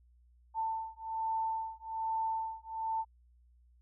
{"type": "beating tone pair", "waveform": "sine", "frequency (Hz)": [891, 892.2], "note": ["A5", "A5"], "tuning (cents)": [22, 24], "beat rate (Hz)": 1.2, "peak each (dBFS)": [-36, -36], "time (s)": [0.54, 3.05], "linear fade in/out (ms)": 50, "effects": ["added 60 Hz sine -61 dBFS peak until 3.81 s"]}